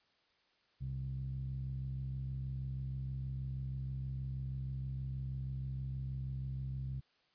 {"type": "tone with low-pass filter", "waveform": "sawtooth", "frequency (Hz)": 66.3, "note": "C2", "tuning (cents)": 23, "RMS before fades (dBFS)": -40, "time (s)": [0.8, 7.01], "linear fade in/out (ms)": 20, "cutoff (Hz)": 140, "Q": 4.9, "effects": ["white hiss -73 dBFS RMS until 7.34 s", "resampled to 11025 Hz"]}